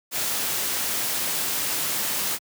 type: noise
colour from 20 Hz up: white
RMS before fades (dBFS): -26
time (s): 0.11-2.39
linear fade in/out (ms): 50
effects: high-pass 100 Hz 12 dB/octave